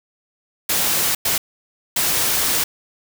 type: noise bursts at uneven times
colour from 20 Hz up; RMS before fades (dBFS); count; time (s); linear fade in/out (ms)
white; -19; 3; 0.69-1.15 / 1.25-1.38 / 1.96-2.64; 5
effects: none